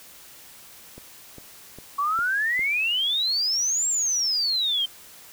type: click train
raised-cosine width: 2 ms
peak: -28 dBFS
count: 5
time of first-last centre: 0.98-2.593 s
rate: 2.48 Hz
type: exponential two-way sweep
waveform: sine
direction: up then down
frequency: 1108.7 to 7590 to 3109 Hz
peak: -21 dBFS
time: 1.98-4.86 s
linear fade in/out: 10 ms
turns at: 3.88 s
effects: white hiss -47 dBFS RMS until 5.32 s